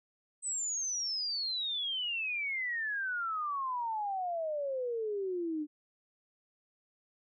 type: exponential sweep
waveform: sine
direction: down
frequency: 8200 to 293.7 Hz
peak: -32 dBFS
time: 0.42-5.67 s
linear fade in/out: 50 ms
effects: none